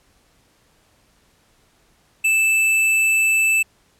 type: tone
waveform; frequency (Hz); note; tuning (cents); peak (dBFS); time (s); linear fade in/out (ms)
square; 2637; E7; 0; -15; 2.24-3.63; 10
effects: pink hiss -59 dBFS RMS until 3.99 s + low-pass 12000 Hz 12 dB/octave